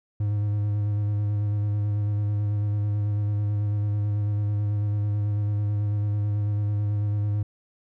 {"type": "tone with vibrato", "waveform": "triangle", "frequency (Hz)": 103.6, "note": "G#2", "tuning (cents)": -4, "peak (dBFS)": -20, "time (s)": [0.2, 7.43], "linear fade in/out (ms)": 5, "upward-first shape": "square", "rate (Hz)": 9.1, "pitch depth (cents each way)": 16, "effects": []}